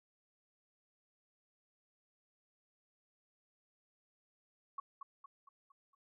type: tone with echo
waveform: sine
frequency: 1108.7 Hz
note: C#6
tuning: in tune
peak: -38 dBFS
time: 4.78-4.8 s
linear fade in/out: 5 ms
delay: 230 ms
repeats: 5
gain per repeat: -6 dB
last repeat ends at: 5.95 s
effects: none